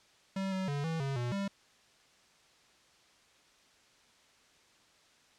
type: tone with pitch steps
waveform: square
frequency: 192.8 / 189 / 143.1 / 162.9 / 137.1 / 121.4 / 198 Hz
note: G3 / F#3 / D3 / E3 / C#3 / B2 / G3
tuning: -28 / +37 / -45 / -20 / -19 / -29 / +18 cents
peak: -33 dBFS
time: 0.36-1.48 s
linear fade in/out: 5 ms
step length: 160 ms
effects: white hiss -64 dBFS RMS until 5.38 s + low-pass 6000 Hz 12 dB/octave